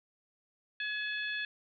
harmonic tone with a mistuned harmonic, 858 Hz, A5, 44 cents flat, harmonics 2 / 3 / 4 / 5, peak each -35 / -40 / -41 / -49 dBFS, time 0.8-1.45 s, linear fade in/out 2 ms, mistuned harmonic 2, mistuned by -24 cents, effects none

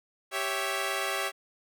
10% pulse chord, C# diminished, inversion second, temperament equal, 392 / 554.4 / 659.3 Hz, G4 / C#5 / E5, 0 / 0 / 0 cents, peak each -25 dBFS, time 0.31-1.32 s, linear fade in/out 50 ms, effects none

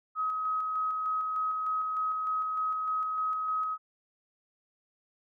sine tone with tremolo, 1269 Hz, D#6, 34 cents sharp, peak -27 dBFS, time 0.15-3.78 s, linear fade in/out 50 ms, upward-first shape square, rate 3.3 Hz, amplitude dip 25%, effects none

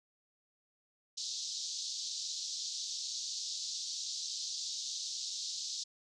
pink band-pass noise, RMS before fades -40 dBFS, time 1.17-5.84 s, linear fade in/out 10 ms, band 3800 to 6800 Hz, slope 48 dB/octave, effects none

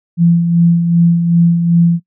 sine tone with tremolo, 170 Hz, F3, 46 cents flat, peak -5 dBFS, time 0.17-2 s, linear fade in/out 50 ms, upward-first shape sine, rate 2.6 Hz, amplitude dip 50%, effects noise-tail reverb RT60 0.1 s tail -21 dB re dry

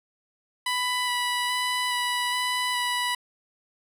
15% pulse tone with vibrato, 987.8 Hz, B5, in tune, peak -18 dBFS, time 0.66-3.15 s, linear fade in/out 5 ms, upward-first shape square, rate 1.2 Hz, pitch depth 10 cents each way, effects resampled to 32000 Hz

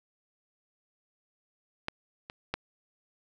clicks, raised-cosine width 0.3 ms, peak -15 / -24 / -14 dBFS, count 3, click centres 1.884 / 2.299 / 2.54 s, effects none

